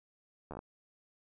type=slowing click train; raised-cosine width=1 ms; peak=-29 dBFS; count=6; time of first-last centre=0.51-0.591 s; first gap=12 ms; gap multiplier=1.15; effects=none